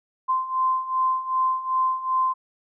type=beating tone pair; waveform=sine; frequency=1037 / 1039.6 Hz; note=C6 / C6; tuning=-16 / -11 cents; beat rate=2.6 Hz; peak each=-26 / -22 dBFS; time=0.28-2.34 s; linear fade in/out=20 ms; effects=none